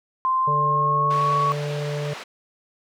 sine tone with pitch glide, 1043 to 1117.9 Hz, C6 to C#6, -6 to +14 cents, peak -18 dBFS, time 0.25-1.52 s, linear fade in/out 0 ms, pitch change +120 cents, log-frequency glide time 0.4-1.3 s
harmonic tone, 146.83 Hz, D3, in tune, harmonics 1 / 3 / 4, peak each -26 / -31 / -32 dBFS, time 0.47-2.14 s, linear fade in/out 10 ms
pink band-pass noise, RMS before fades -37 dBFS, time 1.1-2.24 s, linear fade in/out 10 ms, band 540 to 4300 Hz, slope 12 dB/octave
effects none

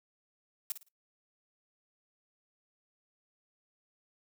blue noise with echo, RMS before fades -34 dBFS, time 0.7-0.72 s, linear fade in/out 0 ms, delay 55 ms, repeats 3, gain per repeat -11 dB, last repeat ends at 0.885 s, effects noise-tail reverb RT60 0.2 s tail -24 dB re dry

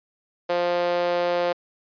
sawtooth tone with high-pass filter, 175.1 Hz, F3, 5 cents sharp, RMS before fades -23 dBFS, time 0.49-1.53 s, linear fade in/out 10 ms, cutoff 520 Hz, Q 3.3, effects resampled to 11025 Hz

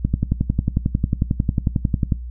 click train, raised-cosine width 5 ms, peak -5 dBFS, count 24, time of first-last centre 0.05-2.122 s, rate 11.1 Hz, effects noise-tail reverb RT60 0.2 s tail -20 dB re dry + added 60 Hz sine -28 dBFS peak until 2.3 s

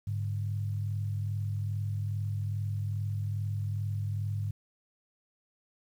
sine tone pair together, 102.4 / 144.82 Hz, G#2 / D3, -24 / -24 cents, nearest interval tritone, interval 600 cents, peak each -30 / -39 dBFS, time 0.07-4.51 s, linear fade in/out 5 ms, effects 10-bit

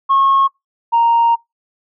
sine tone pair in turn, 1089 / 930.8 Hz, C#6 / A#5, -31 / -3 cents, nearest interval minor third, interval 272 cents, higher first, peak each -8 dBFS, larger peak neither, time 0.09-0.48 / 0.92-1.36 s, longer second, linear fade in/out 20 ms, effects noise-tail reverb RT60 0.2 s tail -26 dB re dry + tanh soft clip ceiling -6 dBFS

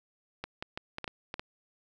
clicks, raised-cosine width 0.3 ms, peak -20 dBFS, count 8, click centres 0.44 / 0.625 / 0.775 / 0.984 / 1.043 / 1.078 / 1.341 / 1.395 s, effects none

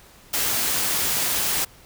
white noise, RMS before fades -23 dBFS, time 0.33-1.65 s, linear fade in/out 10 ms, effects pink hiss -50 dBFS RMS until 1.85 s

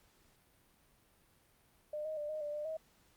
sine tone with pitch steps, 602 / 625 / 593 / 618 / 590 / 598 / 636 Hz, D5 / D#5 / D5 / D#5 / D5 / D5 / D#5, +43 / +8 / +17 / -12 / +8 / +31 / +38 cents, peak -37 dBFS, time 1.93-2.77 s, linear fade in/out 5 ms, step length 120 ms, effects pink hiss -69 dBFS RMS until 3.16 s + Opus 48 kbps

